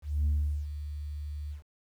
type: tone with ADSR envelope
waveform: sine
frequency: 73.9 Hz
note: D2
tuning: 11 cents sharp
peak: -21 dBFS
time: 0.02-1.63 s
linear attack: 240 ms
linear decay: 400 ms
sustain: -13 dB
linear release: 120 ms
effects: tanh soft clip ceiling -22 dBFS + 10-bit